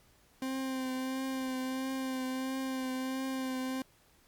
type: tone with vibrato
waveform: 40% pulse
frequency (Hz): 261.6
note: C4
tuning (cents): 0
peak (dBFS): -32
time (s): 0.42-3.82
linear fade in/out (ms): 2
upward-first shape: triangle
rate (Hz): 1.5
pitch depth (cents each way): 26
effects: pink hiss -65 dBFS RMS until 4.27 s + MP3 96 kbps